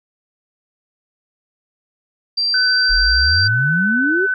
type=tone; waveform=sine; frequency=4710 Hz; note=D8; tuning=4 cents sharp; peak=-15 dBFS; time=2.37-3.48 s; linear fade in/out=10 ms
type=tone with vibrato; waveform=sine; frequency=1507 Hz; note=F#6; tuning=31 cents sharp; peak=-15 dBFS; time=2.54-4.34 s; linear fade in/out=2 ms; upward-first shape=triangle; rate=13 Hz; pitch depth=11 cents each way
type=exponential sweep; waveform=sine; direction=up; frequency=38.54 to 408.3 Hz; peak=-17 dBFS; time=2.89-4.27 s; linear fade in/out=20 ms
effects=none